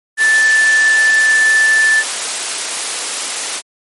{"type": "tone in noise", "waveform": "sine", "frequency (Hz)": 1757, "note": "A6", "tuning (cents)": -3, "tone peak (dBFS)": -8, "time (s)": [0.17, 2.04], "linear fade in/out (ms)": 50, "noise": "white", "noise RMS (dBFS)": -19, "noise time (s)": [0.17, 3.62], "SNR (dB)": 8, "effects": ["high-pass 400 Hz 12 dB/octave", "MP3 48 kbps"]}